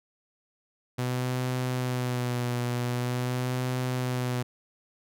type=tone with vibrato; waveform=sawtooth; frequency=124.5 Hz; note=B2; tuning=14 cents sharp; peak=-23 dBFS; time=0.98-4.43 s; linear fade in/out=10 ms; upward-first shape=sine; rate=0.45 Hz; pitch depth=35 cents each way; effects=none